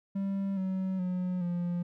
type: tone with pitch steps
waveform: triangle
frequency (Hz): 196 / 188.67 / 181.61 / 174.82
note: G3 / F#3 / F#3 / F3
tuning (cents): 0 / +34 / -32 / +2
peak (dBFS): -27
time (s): 0.15-1.83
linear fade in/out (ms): 10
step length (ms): 420
effects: none